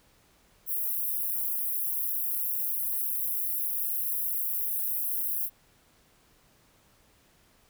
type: high-pass noise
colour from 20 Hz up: white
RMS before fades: -30 dBFS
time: 0.66-5.5 s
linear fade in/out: 50 ms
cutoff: 11000 Hz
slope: 48 dB/octave
effects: pink hiss -63 dBFS RMS until 7.69 s